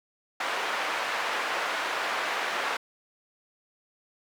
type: band-pass noise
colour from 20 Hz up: white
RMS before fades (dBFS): -30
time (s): 0.4-2.77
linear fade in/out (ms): 5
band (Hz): 580 to 1800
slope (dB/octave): 12
effects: none